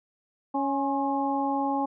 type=harmonic tone with a mistuned harmonic; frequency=277.2 Hz; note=C#4; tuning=in tune; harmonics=1 / 2 / 3 / 4; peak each=-28 / -34 / -27 / -35 dBFS; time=0.54-1.86 s; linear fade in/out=10 ms; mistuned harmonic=4; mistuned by=-53 cents; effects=none